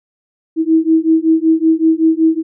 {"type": "beating tone pair", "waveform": "sine", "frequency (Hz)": [319.6, 324.9], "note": ["D#4", "E4"], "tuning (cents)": [47, -25], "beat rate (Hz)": 5.3, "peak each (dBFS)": -12, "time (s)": [0.56, 2.43], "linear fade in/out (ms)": 50, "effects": []}